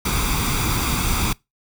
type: noise with comb filter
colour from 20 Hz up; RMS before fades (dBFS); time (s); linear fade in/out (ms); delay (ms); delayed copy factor
pink; -21; 0.05-1.33; 5; 0.84; +0.65
effects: noise-tail reverb RT60 0.2 s tail -23 dB re dry